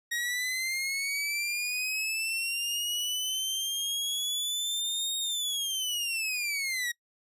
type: linear two-way sweep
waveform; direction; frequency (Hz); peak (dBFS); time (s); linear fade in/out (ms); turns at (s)
sawtooth; up then down; 1882 to 3729 to 1882; -26; 0.11-6.92; 10; 5.18
effects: noise-tail reverb RT60 0.1 s tail -23 dB re dry + resampled to 32000 Hz